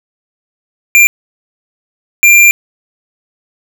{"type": "tone bursts at uneven times", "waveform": "square", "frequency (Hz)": 2380, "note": "D7", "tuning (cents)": 22, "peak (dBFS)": -3, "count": 2, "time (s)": [[0.95, 1.07], [2.23, 2.51]], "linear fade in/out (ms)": 0, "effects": []}